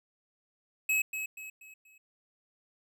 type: tone with echo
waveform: square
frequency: 2567 Hz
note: E7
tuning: 47 cents flat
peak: -26 dBFS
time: 0.89-1.02 s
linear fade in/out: 5 ms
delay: 240 ms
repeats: 4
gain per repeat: -8 dB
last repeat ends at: 1.98 s
effects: none